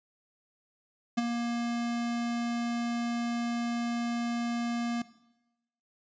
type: tone with ADSR envelope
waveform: square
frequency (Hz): 236.3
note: A#3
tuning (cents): +24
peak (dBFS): -23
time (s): 1.17-5.02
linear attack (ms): 13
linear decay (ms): 21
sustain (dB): -7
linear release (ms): 4
effects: noise-tail reverb RT60 0.9 s tail -17 dB re dry + resampled to 16000 Hz